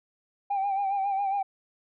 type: tone with vibrato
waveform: sine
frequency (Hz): 790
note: G5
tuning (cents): +13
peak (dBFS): -23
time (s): 0.5-1.43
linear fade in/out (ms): 10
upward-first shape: sine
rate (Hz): 7.3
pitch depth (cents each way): 51
effects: tanh soft clip ceiling -22 dBFS